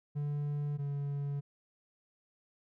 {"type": "tone pair in turn", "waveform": "triangle", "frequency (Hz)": [145.8, 142.06], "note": ["D3", "C#3"], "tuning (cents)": [-12, 43], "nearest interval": "unison", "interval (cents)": 45, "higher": "first", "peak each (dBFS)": [-30, -31], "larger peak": "first", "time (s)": [[0.15, 0.78], [0.78, 1.41]], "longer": "neither", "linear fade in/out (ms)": 20, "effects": []}